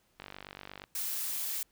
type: click train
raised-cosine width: 0.3 ms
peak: -27 dBFS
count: 32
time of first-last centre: 0.2-0.839 s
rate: 48.5 Hz
type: noise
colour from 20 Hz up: blue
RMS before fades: -35 dBFS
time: 0.95-1.63 s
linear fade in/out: 2 ms
effects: pink hiss -71 dBFS RMS until 1.71 s